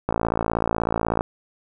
click train, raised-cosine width 1 ms, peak -7 dBFS, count 64, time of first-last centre 0.09-1.209 s, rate 56.3 Hz, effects none

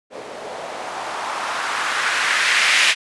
violet noise with low-pass filter sweep, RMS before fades -21 dBFS, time 0.1-2.95 s, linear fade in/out 50 ms, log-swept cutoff 480 to 2400 Hz, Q 1.9, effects resampled to 24000 Hz

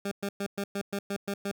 20% pulse tone bursts, 200 Hz, G3, 35 cents sharp, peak -25 dBFS, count 9, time 0.05-1.515 s, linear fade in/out 5 ms, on 65 ms, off 110 ms, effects none

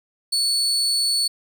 35% pulse tone, 4435 Hz, C#8, in tune, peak -17 dBFS, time 0.32-1.28 s, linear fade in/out 10 ms, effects none

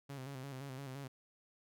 sawtooth tone with vibrato, 134.8 Hz, C#3, 48 cents flat, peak -40 dBFS, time 0.09-1.08 s, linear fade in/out 10 ms, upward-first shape square, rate 5.8 Hz, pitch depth 63 cents each way, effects none

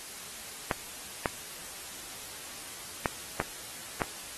clicks, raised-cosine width 0.5 ms, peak -12 dBFS, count 5, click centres 0.712 / 1.258 / 3.058 / 3.401 / 4.018 s, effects white hiss -43 dBFS RMS until 4.37 s + AAC 32 kbps

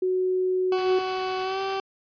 sine tone, 370 Hz, F#4, in tune, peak -21 dBFS, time 0.02-0.99 s, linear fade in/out 5 ms
20% pulse tone with pitch glide, 373.9 to 387.3 Hz, F#4 to G4, +18 to -21 cents, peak -21 dBFS, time 0.72-1.8 s, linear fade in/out 2 ms, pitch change +61 cents, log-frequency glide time 1.42-1.6 s
white noise with tremolo, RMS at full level -37 dBFS, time 0.77-1.79 s, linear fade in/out 10 ms, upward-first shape sine, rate 9.8 Hz, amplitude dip 30%
effects resampled to 11025 Hz

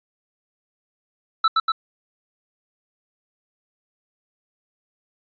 square tone with echo, 1318.5 Hz, E6, in tune, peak -14 dBFS, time 1.44-1.48 s, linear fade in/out 5 ms, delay 120 ms, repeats 2, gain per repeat -2 dB, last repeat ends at 1.72 s, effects resampled to 11025 Hz

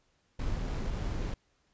brown noise with sample-and-hold, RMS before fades -33 dBFS, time 0.39-1.34 s, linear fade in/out 5 ms, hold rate 6300 Hz, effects pink hiss -72 dBFS RMS until 1.73 s + resampled to 16000 Hz

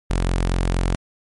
sawtooth tone, 44.24 Hz, F1, 23 cents sharp, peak -14 dBFS, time 0.1-0.95 s, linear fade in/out 0 ms, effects MP3 48 kbps

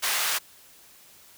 pink high-pass noise, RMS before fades -26 dBFS, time 0.02-0.39 s, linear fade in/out 20 ms, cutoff 1200 Hz, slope 12 dB/octave, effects white hiss -53 dBFS RMS until 1.37 s

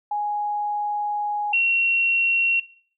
sine tone pair in turn, 830.6 / 2733 Hz, G#5 / F7, 0 / -38 cents, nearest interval octave + major sixth, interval 2062 cents, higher second, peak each -22 / -16 dBFS, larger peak second, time 0.11-1.53 / 1.53-2.6 s, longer first, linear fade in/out 5 ms, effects noise-tail reverb RT60 0.5 s tail -20 dB re dry

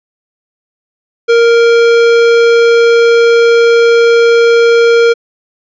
sine tone with tanh clipping, 466.2 Hz, A#4, in tune, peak -6 dBFS, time 1.28-5.14 s, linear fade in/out 20 ms, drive 18 dB, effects resampled to 16000 Hz

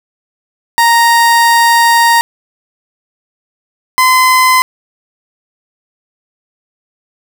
30% pulse tone pair in turn, 932.3 / 1024.8 Hz, A#5 / C6, 0 / -36 cents, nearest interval major second, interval 164 cents, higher second, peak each -3 dBFS, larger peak neither, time 0.78-2.21 / 3.98-4.62 s, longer first, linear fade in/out 0 ms, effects none

